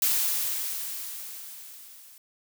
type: noise with level ramp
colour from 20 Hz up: blue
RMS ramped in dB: -23 to -51 dBFS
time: 0.02-2.18 s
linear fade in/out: 2 ms
effects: none